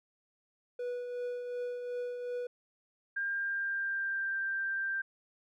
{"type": "tone with tremolo", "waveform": "triangle", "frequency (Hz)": 489.9, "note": "B4", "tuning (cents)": -14, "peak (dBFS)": -31, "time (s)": [0.79, 2.47], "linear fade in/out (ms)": 5, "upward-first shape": "triangle", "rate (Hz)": 2.7, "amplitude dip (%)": 45}
{"type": "tone with pitch glide", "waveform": "sine", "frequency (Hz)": [1601, 1577.1], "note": ["G6", "G6"], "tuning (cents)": [36, 10], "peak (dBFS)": -31, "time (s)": [3.16, 5.02], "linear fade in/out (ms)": 10, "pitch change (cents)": -26, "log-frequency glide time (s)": [3.32, 4.38]}
{"effects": []}